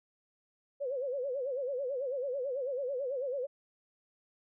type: tone with vibrato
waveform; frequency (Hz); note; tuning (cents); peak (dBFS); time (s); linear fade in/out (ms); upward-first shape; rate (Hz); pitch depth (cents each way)
sine; 529; C5; +19; -32; 0.8-3.47; 20; sine; 9.1; 140
effects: none